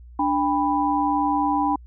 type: tone cluster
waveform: sine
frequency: 292.7 / 800 / 989 Hz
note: D4 / G5 / B5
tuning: -6 / +35 / +2 cents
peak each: -23 dBFS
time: 0.19-1.76 s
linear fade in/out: 5 ms
effects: added 60 Hz sine -41 dBFS peak until 1.86 s